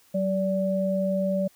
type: tone pair together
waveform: sine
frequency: 189.46 / 580 Hz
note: F#3 / D5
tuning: +41 / -22 cents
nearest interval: octave + perfect fifth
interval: 1937 cents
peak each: -25 / -25 dBFS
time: 0.14-1.48 s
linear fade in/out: 10 ms
effects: white hiss -59 dBFS RMS until 1.55 s